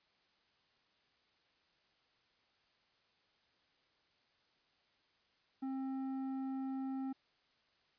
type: tone with tanh clipping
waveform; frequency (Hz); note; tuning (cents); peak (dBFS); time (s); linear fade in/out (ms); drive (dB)
triangle; 266.1; C4; +29; -39; 5.62-7.13; 10; 13
effects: white hiss -74 dBFS RMS until 7.98 s + resampled to 11025 Hz